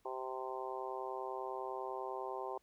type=harmonic tone; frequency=130 Hz; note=C3; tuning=11 cents flat; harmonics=3 / 4 / 5 / 6 / 7 / 8; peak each=-44 / -47 / -48 / -46 / -46 / -47 dBFS; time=0.05-2.58 s; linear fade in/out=5 ms; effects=pink hiss -75 dBFS RMS until 2.62 s